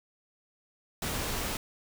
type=noise; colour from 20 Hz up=pink; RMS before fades=-33 dBFS; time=1.02-1.57 s; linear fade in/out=2 ms; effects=none